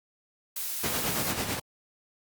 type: noise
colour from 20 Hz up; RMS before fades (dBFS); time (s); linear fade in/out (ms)
blue; -33; 0.56-1.32; 5
type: noise with tremolo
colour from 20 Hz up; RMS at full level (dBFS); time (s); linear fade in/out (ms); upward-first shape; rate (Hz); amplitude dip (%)
pink; -28; 0.83-1.6; 10; sine; 9.1; 50
effects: high-pass 100 Hz 12 dB/octave + Opus 48 kbps